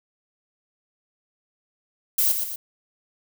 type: noise with echo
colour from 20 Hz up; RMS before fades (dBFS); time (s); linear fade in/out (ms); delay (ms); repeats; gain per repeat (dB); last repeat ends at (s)
violet; -20; 2.18-2.32; 5; 120; 2; -6; 2.56
effects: none